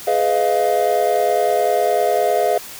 triangle chord, F half-diminished seventh, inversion first, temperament just, 419.1 / 502.9 / 628.6 / 698.5 Hz, Ab4 / Cb5 / Eb5 / F5, +16 / +31 / +18 / 0 cents, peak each -19 / -20 / -18 / -16 dBFS, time 0.07-2.58 s, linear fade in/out 5 ms, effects white hiss -35 dBFS RMS until 2.79 s

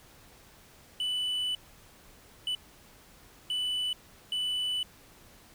triangle tone bursts at uneven times, 2984 Hz, F#7, 14 cents sharp, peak -27 dBFS, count 4, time 1-1.55 / 2.47-2.55 / 3.5-3.93 / 4.32-4.83 s, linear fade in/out 2 ms, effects pink hiss -56 dBFS RMS until 5.54 s

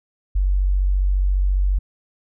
sine tone, 47.29 Hz, F#1, 39 cents sharp, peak -15 dBFS, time 0.35-1.79 s, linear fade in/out 10 ms, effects none

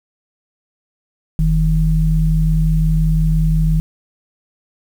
sine tone pair together, 44.22 / 158.3 Hz, F1 / D#3, +22 / +30 cents, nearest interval octave + minor seventh, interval 2208 cents, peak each -14 dBFS, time 1.39-3.8 s, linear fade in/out 0 ms, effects 7-bit

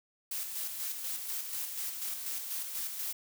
blue noise with tremolo, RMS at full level -36 dBFS, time 0.31-3.13 s, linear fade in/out 5 ms, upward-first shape square, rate 4.1 Hz, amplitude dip 40%, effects none

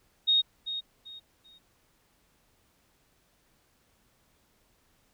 sine tone with echo, 3729 Hz, A#7, in tune, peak -20 dBFS, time 0.27-0.42 s, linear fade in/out 20 ms, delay 390 ms, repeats 3, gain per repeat -11 dB, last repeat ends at 1.59 s, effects pink hiss -68 dBFS RMS until 5.13 s

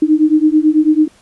sine beating tone pair, 304 / 313.1 Hz, D#4 / D#4, -40 / +11 cents, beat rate 9.1 Hz, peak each -11 dBFS, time 0.02-1.08 s, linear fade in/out 5 ms, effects pink hiss -49 dBFS RMS until 1.21 s + resampled to 24000 Hz

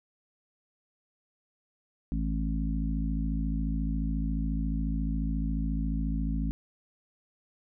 harmonic tone, 54.2 Hz, A1, 25 cents flat, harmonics 1 / 3 / 4 / 5, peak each -29 / -34 / -35 / -36 dBFS, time 2.12-6.51 s, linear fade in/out 0 ms, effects none

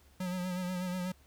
square tone with vibrato, 181.6 Hz, F#3, 32 cents flat, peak -34 dBFS, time 0.2-1.12 s, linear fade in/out 5 ms, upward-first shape sine, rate 8.2 Hz, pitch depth 41 cents each way, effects added 69 Hz sine -61 dBFS peak until 1.26 s + pink hiss -65 dBFS RMS until 1.26 s

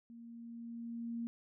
sine tone with level ramp, 233.1 Hz, A#3, in tune, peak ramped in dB -50 to -36 dBFS, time 0.1-1.27 s, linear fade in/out 0 ms, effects none

